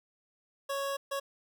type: tone bursts at uneven times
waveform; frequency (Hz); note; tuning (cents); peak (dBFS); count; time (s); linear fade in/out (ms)
25% pulse; 554; C#5; -1; -28; 2; 0.69-0.97 / 1.11-1.2; 10
effects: none